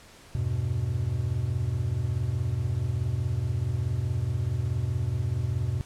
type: chord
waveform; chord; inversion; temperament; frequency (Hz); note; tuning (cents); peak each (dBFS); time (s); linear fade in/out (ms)
triangle; E minor; none; just; 82.41 / 98.89 / 123.61; E2 / G2 / B2; 0 / +16 / +2; -30 / -28 / -26; 0.35-5.81; 0
effects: pink hiss -51 dBFS RMS until 5.85 s + low-pass 10000 Hz 12 dB/octave